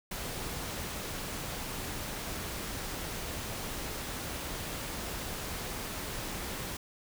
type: noise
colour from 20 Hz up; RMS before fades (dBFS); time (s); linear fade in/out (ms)
pink; -38; 0.11-6.77; 5
effects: none